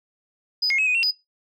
sine tone with pitch steps, 4981 / 2150 / 2563 / 2494 / 2722 / 4969 Hz, D#8 / C7 / E7 / D#7 / F7 / D#8, +1 / +47 / -49 / +3 / -45 / -3 cents, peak -17 dBFS, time 0.62-1.112 s, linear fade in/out 10 ms, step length 82 ms, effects noise-tail reverb RT60 0.2 s tail -21 dB re dry + tanh soft clip ceiling -15 dBFS

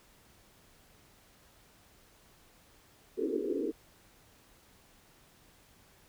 pink band-pass noise, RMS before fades -33 dBFS, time 3.17-3.72 s, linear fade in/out 20 ms, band 250 to 480 Hz, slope 96 dB/octave, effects pink hiss -62 dBFS RMS until 6.08 s

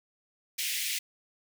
pink high-pass noise, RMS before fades -32 dBFS, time 0.58-0.99 s, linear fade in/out 10 ms, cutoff 2000 Hz, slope 48 dB/octave, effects none

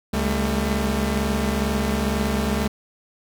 sawtooth tone cluster, 69.4 / 201.5 / 223.6 Hz, C#2 / G3 / A3, +3 / +48 / +28 cents, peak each -21 dBFS, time 0.13-2.68 s, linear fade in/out 10 ms, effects none

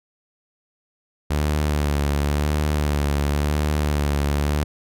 sawtooth tone with vibrato, 73.42 Hz, D2, in tune, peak -15 dBFS, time 1.3-4.64 s, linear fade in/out 10 ms, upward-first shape sine, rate 0.94 Hz, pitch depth 40 cents each way, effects none

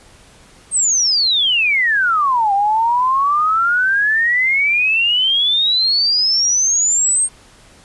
sine exponential two-way sweep, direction down then up, 8630 to 784 to 8630 Hz, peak -12 dBFS, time 0.71-7.29 s, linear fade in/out 50 ms, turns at 2.53 s, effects pink hiss -46 dBFS RMS until 7.84 s + resampled to 24000 Hz

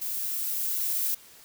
violet noise with level ramp, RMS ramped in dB -32 to -27 dBFS, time 0.01-1.15 s, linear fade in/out 10 ms, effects white hiss -52 dBFS RMS until 1.44 s

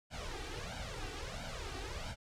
pink noise with flanger, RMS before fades -42 dBFS, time 0.1-2.16 s, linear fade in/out 50 ms, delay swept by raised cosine 1.3 to 2.6 ms, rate 1.5 Hz, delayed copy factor +0.95, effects low-pass 6000 Hz 12 dB/octave

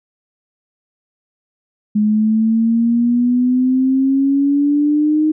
sine exponential sweep, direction up, 209.4 to 311.1 Hz, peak -11 dBFS, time 1.95-5.32 s, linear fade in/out 10 ms, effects none

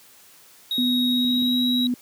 triangle tone with pitch glide, 3783 to 3856 Hz, A#7 to B7, +25 to -42 cents, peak -21 dBFS, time 0.71-1.87 s, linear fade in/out 2 ms, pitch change +33 cents, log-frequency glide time 1.08-1.65 s
sine tone, 246.9 Hz, B3, in tune, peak -20 dBFS, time 0.78-1.94 s, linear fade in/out 2 ms
clicks, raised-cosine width 3 ms, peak -27 dBFS, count 2, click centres 1.245 / 1.423 s
effects white hiss -51 dBFS RMS until 2.01 s + high-pass 100 Hz 12 dB/octave

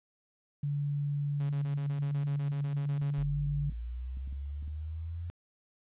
sine tone, 143.9 Hz, D3, 35 cents flat, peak -29 dBFS, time 0.63-3.7 s, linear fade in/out 5 ms
sawtooth tone bursts, 139.7 Hz, C#3, 14 cents sharp, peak -39 dBFS, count 15, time 1.4-3.23 s, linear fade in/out 5 ms, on 94 ms, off 30 ms
clicks, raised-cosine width 5 ms, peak -38 dBFS, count 8, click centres 3.021 / 3.464 / 3.722 / 4.172 / 4.276 / 4.327 / 4.626 / 4.678 s
sine linear sweep, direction up, 45.99 to 86.8 Hz, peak -35 dBFS, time 3.18-5.3 s, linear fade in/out 0 ms
effects resampled to 8000 Hz + 11-bit

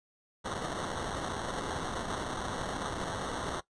white noise with sample-and-hold, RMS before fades -36 dBFS, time 0.44-3.61 s, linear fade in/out 20 ms, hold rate 2450 Hz, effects noise-tail reverb RT60 0.1 s tail -17 dB re dry + resampled to 22050 Hz

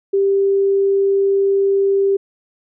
sine tone, 393.8 Hz, G4, 8 cents sharp, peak -12 dBFS, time 0.13-2.17 s, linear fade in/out 10 ms, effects none

